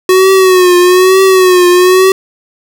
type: tone with vibrato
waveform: square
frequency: 368.9 Hz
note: F#4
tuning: 5 cents flat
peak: -4 dBFS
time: 0.09-2.12 s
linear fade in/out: 2 ms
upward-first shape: triangle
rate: 1.1 Hz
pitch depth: 74 cents each way
effects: none